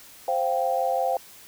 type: chord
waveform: sine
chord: C suspended fourth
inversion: none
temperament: equal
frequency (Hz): 523.3 / 698.5 / 784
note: C5 / F5 / G5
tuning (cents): 0 / 0 / 0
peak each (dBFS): -26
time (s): 0.28-1.17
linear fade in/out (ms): 2
effects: white hiss -48 dBFS RMS until 1.47 s